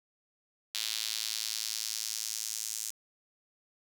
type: tone with high-pass filter sweep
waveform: square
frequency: 55 Hz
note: A1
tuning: in tune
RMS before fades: -36 dBFS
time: 0.74-2.91 s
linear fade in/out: 10 ms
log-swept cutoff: 3800 to 6700 Hz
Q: 1.9
effects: 9-bit